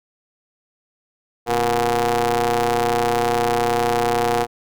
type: ring-modulated tone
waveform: sawtooth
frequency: 122.3 Hz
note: B2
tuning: 16 cents flat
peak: -10 dBFS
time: 1.46-4.47 s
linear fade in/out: 50 ms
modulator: 596 Hz
effects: none